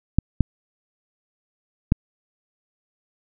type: clicks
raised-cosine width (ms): 5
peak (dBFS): -3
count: 3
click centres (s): 0.186 / 0.407 / 1.921
effects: none

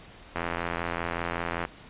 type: click train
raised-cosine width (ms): 0.5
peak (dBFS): -14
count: 111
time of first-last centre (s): 0.36-1.651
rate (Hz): 85.2
effects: pink hiss -49 dBFS RMS until 1.89 s + resampled to 8000 Hz

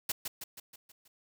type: noise with echo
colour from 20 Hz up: white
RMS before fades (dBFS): -32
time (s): 0.09-0.12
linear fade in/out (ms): 5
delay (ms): 160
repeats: 6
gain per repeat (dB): -5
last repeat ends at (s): 1.08
effects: none

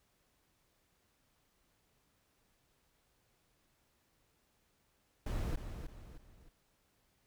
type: noise with echo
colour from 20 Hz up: brown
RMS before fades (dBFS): -36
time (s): 5.26-5.56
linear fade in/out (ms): 5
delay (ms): 310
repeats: 3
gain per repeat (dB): -8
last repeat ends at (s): 6.49
effects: pink hiss -75 dBFS RMS until 7.26 s

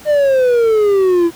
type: exponential sweep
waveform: triangle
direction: down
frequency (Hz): 610 to 331.9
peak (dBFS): -7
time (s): 0.05-1.31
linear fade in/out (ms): 50
effects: pink hiss -38 dBFS RMS until 1.35 s + high-pass 60 Hz 12 dB/octave

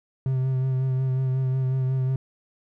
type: tone with vibrato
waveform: triangle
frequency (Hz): 130.81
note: C3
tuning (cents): 0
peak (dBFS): -19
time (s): 0.26-2.16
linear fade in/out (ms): 2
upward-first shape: sine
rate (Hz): 5.5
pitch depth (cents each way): 24
effects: none

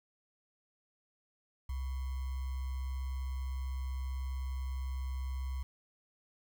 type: tone with sample-and-hold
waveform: sine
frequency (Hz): 65.41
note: C2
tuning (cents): 0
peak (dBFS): -34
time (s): 1.69-5.63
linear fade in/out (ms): 5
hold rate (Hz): 1050
effects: none

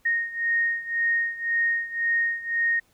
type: beating tone pair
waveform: sine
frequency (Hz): 1857 / 1858.9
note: A#6 / A#6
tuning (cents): -7 / -5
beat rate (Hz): 1.9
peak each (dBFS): -24 / -27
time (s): 0.05-2.8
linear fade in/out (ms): 10
effects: pink hiss -64 dBFS RMS until 2.93 s

